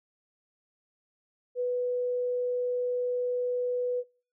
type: tone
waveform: sine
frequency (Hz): 493.9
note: B4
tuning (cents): 0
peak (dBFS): -26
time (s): 1.55-4.04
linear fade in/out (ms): 50
effects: noise-tail reverb RT60 0.4 s tail -24 dB re dry